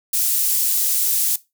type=high-pass noise; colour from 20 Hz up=pink; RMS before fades=-19 dBFS; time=0.13-1.36 s; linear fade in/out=5 ms; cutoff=9900 Hz; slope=12 dB/octave; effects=noise-tail reverb RT60 0.2 s tail -17 dB re dry